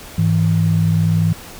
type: tone pair together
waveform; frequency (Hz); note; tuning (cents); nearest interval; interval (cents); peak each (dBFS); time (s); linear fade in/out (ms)
sine; 103 / 163.5; G#2 / E3; -14 / -14; minor sixth; 800; -16 / -14; 0.18-1.33; 5
effects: pink hiss -36 dBFS RMS until 1.59 s